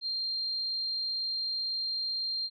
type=tone; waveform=sine; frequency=4186 Hz; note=C8; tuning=in tune; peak=-30 dBFS; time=0.01-2.5 s; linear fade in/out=50 ms; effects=none